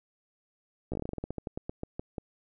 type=slowing click train; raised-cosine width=2 ms; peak=-21 dBFS; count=19; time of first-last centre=0.92-2.182 s; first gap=15 ms; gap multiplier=1.16; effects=none